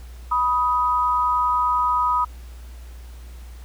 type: tone pair together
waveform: sine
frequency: 982.8 / 1253 Hz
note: B5 / D#6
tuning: -9 / +12 cents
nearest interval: major third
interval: 421 cents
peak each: -20 dBFS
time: 0.31-2.25 s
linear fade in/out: 10 ms
effects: added 60 Hz sine -36 dBFS peak until 3.64 s + pink hiss -51 dBFS RMS until 3.64 s